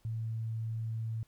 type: tone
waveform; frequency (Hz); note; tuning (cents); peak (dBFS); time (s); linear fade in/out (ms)
sine; 112.3; A2; +36; -33; 0.05-1.23; 0
effects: pink hiss -70 dBFS RMS until 1.27 s